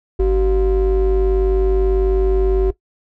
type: ring-modulated tone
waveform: triangle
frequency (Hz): 164.81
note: E3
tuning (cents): 0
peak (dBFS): -7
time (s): 0.19-2.71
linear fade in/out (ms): 10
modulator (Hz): 214
effects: noise-tail reverb RT60 0.1 s tail -17 dB re dry